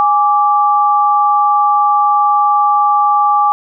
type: tone pair together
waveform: sine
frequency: 827 / 1168 Hz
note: G#5 / D6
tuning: -8 / -10 cents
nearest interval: tritone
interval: 598 cents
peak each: -11 dBFS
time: 0-3.52 s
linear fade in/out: 0 ms
effects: none